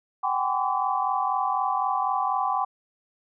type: tone cluster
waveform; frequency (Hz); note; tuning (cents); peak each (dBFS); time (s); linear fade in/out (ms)
sine; 763 / 807 / 1022 / 1147; G5 / G#5 / C6 / D6; -47 / -50 / -41 / -41; -28; 0.23-2.65; 10
effects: none